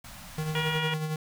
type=band-stop noise; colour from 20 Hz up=pink; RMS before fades=-45 dBFS; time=0.04-0.77 s; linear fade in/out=5 ms; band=260 to 600 Hz; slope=48 dB/octave
type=tone with tremolo; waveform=square; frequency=155.56 Hz; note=D#3; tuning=in tune; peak=-28 dBFS; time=0.38-1.16 s; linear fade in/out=2 ms; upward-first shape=sine; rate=11 Hz; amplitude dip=45%
type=harmonic tone; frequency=477.5 Hz; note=A#4; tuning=42 cents sharp; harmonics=1 / 2 / 3 / 4 / 5 / 6 / 7; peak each=-36 / -36 / -36 / -36 / -36 / -36 / -36 dBFS; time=0.55-0.94 s; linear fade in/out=2 ms
effects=none